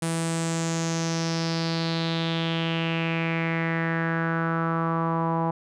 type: tone with low-pass filter sweep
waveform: sawtooth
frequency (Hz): 164.81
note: E3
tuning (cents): 0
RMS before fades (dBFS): -26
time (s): 0.02-5.51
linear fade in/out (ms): 5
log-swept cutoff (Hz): 9400 to 920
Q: 4.5
effects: none